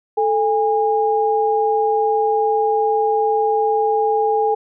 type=tone pair together; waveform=sine; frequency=438.7 / 816.3 Hz; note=A4 / G#5; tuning=-5 / -30 cents; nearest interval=major seventh; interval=1075 cents; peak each=-17 dBFS; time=0.17-4.55 s; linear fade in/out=10 ms; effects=none